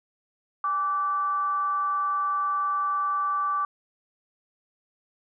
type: tone with frequency modulation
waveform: sine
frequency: 1163 Hz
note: D6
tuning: 17 cents flat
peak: -23 dBFS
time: 0.64-3.65 s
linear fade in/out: 2 ms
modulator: 344 Hz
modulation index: 0.32
effects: none